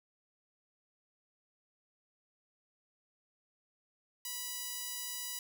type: tone with high-pass filter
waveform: sawtooth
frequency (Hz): 981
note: B5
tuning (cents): -12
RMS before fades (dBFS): -41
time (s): 4.25-5.39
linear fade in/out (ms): 2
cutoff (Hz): 4900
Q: 0.51
effects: none